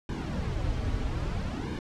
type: noise with flanger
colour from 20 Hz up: brown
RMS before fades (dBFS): -31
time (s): 0.09-1.79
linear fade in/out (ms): 2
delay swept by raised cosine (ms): 1.5 to 5.8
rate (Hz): 0.61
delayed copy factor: -0.7
effects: low-pass 6000 Hz 12 dB/octave